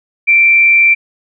sine tone with frequency modulation, 2349 Hz, D7, in tune, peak -5 dBFS, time 0.27-0.95 s, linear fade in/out 20 ms, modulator 114 Hz, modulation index 0.29, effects none

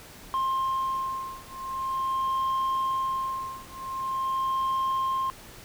sine beating tone pair, 1059 / 1059.45 Hz, C6 / C6, +21 / +21 cents, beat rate 0.45 Hz, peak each -27 dBFS, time 0.34-5.3 s, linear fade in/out 0 ms, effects tanh soft clip ceiling -23 dBFS + pink hiss -47 dBFS RMS until 5.64 s

